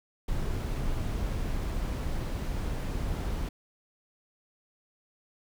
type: noise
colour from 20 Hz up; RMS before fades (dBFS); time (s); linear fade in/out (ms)
brown; -31; 0.28-3.49; 5
effects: none